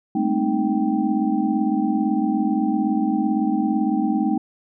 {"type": "tone cluster", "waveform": "sine", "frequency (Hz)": [204.3, 222, 260.2, 308, 781], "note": ["G#3", "A3", "C4", "D#4", "G5"], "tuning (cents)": [-28, 16, -9, -17, -7], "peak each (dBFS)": [-26, -23, -25, -22, -28], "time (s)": [0.15, 4.38], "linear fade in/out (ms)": 5, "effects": []}